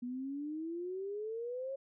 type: exponential sweep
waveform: sine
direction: up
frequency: 240.9 to 550 Hz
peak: -37 dBFS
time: 0.02-1.76 s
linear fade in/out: 10 ms
effects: none